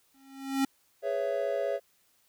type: tone with exponential growth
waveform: square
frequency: 270.7 Hz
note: C#4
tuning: 41 cents flat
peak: -23 dBFS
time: 0.14-0.65 s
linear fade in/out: 5 ms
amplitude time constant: 110 ms
type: chord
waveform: triangle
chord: C# minor seventh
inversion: second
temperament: just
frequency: 415.8 / 498.9 / 554.4 / 665.2 Hz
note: G#4 / B4 / C#5 / E5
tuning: +2 / +17 / 0 / +16 cents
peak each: -33 / -35 / -29 / -31 dBFS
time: 1.02-1.8 s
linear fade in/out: 50 ms
effects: white hiss -68 dBFS RMS until 2.28 s